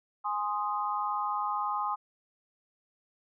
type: chord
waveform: sine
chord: Ab major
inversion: none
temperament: equal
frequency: 830.6 / 1046.5 / 1244.5 Hz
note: Ab5 / C6 / Eb6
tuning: 0 / 0 / 0 cents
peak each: -33 dBFS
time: 0.24-1.96 s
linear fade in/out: 20 ms
effects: none